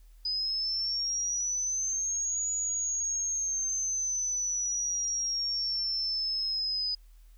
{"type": "exponential two-way sweep", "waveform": "sine", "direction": "up then down", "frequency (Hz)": [4978, 6850, 4978], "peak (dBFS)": -28, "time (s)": [0.25, 6.95], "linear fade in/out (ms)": 5, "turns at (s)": 2.5, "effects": ["added 40 Hz sine -51 dBFS peak until 7.37 s", "white hiss -69 dBFS RMS until 7.37 s"]}